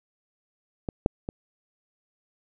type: clicks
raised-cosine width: 2 ms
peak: -16 / -6 / -18 dBFS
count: 3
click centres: 0.888 / 1.061 / 1.289 s
effects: none